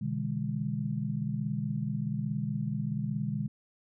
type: chord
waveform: sine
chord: E dominant seventh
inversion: second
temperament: just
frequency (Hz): 123.61 / 148.33 / 164.81 / 206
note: B2 / D3 / E3 / G#3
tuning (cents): +2 / +18 / 0 / -14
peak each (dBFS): -35 / -34 / -39 / -34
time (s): 0.01-3.48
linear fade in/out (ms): 10
effects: none